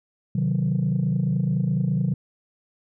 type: chord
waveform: sine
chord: C diminished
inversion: none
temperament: equal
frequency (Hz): 130.81 / 155.56 / 185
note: C3 / Eb3 / Gb3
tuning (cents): 0 / 0 / 0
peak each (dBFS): -23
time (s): 0.35-2.14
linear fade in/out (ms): 5
effects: tanh soft clip ceiling -15 dBFS